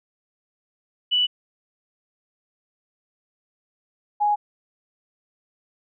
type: tone pair in turn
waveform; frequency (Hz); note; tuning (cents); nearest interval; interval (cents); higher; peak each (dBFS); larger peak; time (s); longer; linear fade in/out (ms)
sine; 2962 / 831.2; F#7 / G#5; +1 / +1; octave + minor seventh; 2200; first; -17 / -17; neither; 1.11-1.27 / 4.2-4.36; neither; 20
effects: none